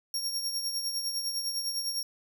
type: tone with tremolo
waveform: sawtooth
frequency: 5560 Hz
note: F8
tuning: 9 cents flat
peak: -25 dBFS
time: 0.14-2.03 s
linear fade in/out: 2 ms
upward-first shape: triangle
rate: 9.9 Hz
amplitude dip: 60%
effects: none